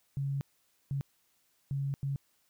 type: tone bursts at uneven times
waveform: sine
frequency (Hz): 138.59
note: C#3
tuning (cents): 0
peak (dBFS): -30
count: 4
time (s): 0.17-0.41 / 0.91-1.01 / 1.71-1.94 / 2.03-2.16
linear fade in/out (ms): 0
effects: white hiss -72 dBFS RMS until 2.49 s